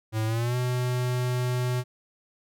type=tone with pitch glide; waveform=square; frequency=109.9 to 124.79 Hz; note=A2 to B2; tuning=-2 to +18 cents; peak=-25 dBFS; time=0.12-1.84 s; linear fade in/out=50 ms; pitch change=+220 cents; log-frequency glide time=0.26-0.56 s; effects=none